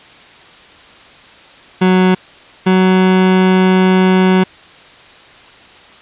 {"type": "tone pair in turn", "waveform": "30% pulse", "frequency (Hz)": [185, 186.39], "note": ["F#3", "F#3"], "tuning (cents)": [0, 13], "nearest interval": "unison", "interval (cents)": 13, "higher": "second", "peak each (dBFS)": -5, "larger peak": "neither", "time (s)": [[1.81, 2.15], [2.66, 4.44]], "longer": "second", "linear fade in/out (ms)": 10, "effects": ["white hiss -40 dBFS RMS until 6.01 s", "resampled to 8000 Hz"]}